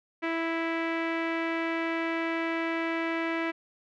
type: tone with low-pass filter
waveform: sawtooth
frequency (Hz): 329.6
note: E4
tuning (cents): 0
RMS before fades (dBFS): -30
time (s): 0.22-3.52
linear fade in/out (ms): 20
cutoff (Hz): 2200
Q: 2.9
effects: none